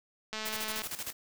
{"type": "click train", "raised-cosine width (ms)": 0.2, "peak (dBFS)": -20, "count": 107, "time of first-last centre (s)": [0.33, 0.818], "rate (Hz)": 217}
{"type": "noise with tremolo", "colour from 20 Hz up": "white", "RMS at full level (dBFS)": -37, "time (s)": [0.45, 1.13], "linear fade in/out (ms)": 10, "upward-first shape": "square", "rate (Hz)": 13, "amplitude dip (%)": 70}
{"effects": []}